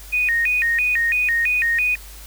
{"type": "tone with vibrato", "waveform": "sine", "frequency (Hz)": 2146, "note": "C7", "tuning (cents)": 43, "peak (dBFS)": -16, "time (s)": [0.12, 1.96], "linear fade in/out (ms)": 20, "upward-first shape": "square", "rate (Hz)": 3, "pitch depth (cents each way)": 250, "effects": ["added 50 Hz sine -38 dBFS peak until 2.26 s", "white hiss -42 dBFS RMS until 2.26 s"]}